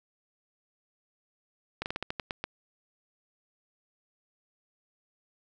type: slowing click train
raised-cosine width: 0.3 ms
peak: -16 dBFS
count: 9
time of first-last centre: 1.82-2.44 s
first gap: 39 ms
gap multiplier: 1.19
effects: none